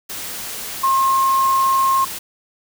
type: tone in noise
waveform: sine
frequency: 1069 Hz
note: C6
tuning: 37 cents sharp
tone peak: -13 dBFS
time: 0.83-2.05 s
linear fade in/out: 10 ms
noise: white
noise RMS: -29 dBFS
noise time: 0.09-2.19 s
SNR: +13 dB
effects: none